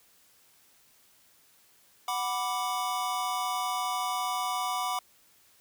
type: chord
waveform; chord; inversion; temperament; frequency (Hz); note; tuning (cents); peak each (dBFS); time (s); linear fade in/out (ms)
square; B minor; second; equal; 740 / 987.8 / 1174.7; F#5 / B5 / D6; 0 / 0 / 0; -34; 2.08-4.99; 2
effects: white hiss -62 dBFS RMS until 5.6 s